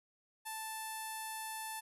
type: tone with low-pass filter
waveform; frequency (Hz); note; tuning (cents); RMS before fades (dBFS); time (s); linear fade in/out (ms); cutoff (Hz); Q
sawtooth; 880; A5; 0; -43; 0.45-1.81; 20; 11000; 7.6
effects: none